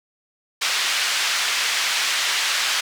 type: band-pass noise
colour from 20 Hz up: pink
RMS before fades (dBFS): -22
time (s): 0.61-2.81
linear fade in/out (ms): 10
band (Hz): 1800 to 5800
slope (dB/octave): 12
effects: none